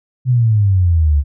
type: exponential sweep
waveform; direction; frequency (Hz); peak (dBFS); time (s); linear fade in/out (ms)
sine; down; 130 to 69.3; -9; 0.25-1.24; 50
effects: none